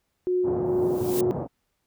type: tone with tremolo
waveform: sine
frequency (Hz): 363.1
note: F#4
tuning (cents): -33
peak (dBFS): -20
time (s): 0.27-1.31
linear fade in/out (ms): 0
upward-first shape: sine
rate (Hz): 2.3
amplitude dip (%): 45
type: band-pass noise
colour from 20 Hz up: pink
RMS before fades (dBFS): -31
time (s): 0.43-1.48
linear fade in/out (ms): 50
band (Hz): 100 to 800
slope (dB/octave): 24
type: noise with exponential growth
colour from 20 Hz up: blue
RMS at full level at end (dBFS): -30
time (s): 0.65-1.21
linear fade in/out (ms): 5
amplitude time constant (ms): 120
effects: pink hiss -75 dBFS RMS until 1.86 s